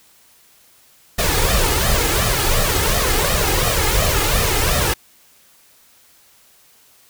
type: noise with flanger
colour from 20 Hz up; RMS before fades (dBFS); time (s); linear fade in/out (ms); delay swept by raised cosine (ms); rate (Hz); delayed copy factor
pink; -17; 1.18-4.94; 10; 1.6 to 2.43; 2.8; +0.7
effects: white hiss -52 dBFS RMS until 7.09 s